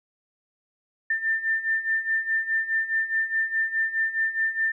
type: beating tone pair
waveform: sine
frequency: 1788 / 1792.8 Hz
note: A6 / A6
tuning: +27 / +32 cents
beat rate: 4.8 Hz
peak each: -28 / -24 dBFS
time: 1.1-4.72 s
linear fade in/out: 5 ms
effects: none